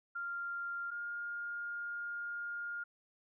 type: tone pair in turn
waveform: sine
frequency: 1393 / 1414.1 Hz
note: F6 / F6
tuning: -5 / +21 cents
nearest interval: unison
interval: 26 cents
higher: second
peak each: -37 / -38 dBFS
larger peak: first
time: 0.15-0.91 / 0.91-2.84 s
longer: second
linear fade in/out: 10 ms
effects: none